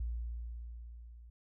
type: tone with level ramp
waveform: sine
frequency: 58.27 Hz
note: A#1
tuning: in tune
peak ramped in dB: -33 to -51 dBFS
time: 0-1.3 s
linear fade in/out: 5 ms
effects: none